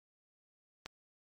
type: click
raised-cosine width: 0.2 ms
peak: -24 dBFS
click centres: 0.86 s
effects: MP3 96 kbps